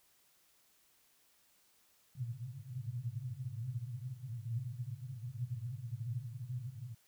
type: band-pass noise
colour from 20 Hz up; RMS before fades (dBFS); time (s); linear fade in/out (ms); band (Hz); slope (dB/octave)
white; -42; 2.15-6.95; 5; 110 to 130; 96
effects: white hiss -70 dBFS RMS until 7.07 s